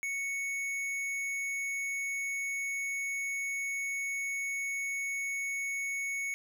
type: tone with hard clipping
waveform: triangle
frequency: 2217 Hz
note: C#7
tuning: in tune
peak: -34 dBFS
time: 0.03-6.34 s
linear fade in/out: 0 ms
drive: 14 dB
effects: none